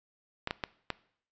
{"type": "clicks", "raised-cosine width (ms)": 0.3, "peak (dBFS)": -15, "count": 4, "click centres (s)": [0.474, 0.509, 0.638, 0.903], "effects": ["noise-tail reverb RT60 0.6 s tail -20 dB re dry", "resampled to 16000 Hz"]}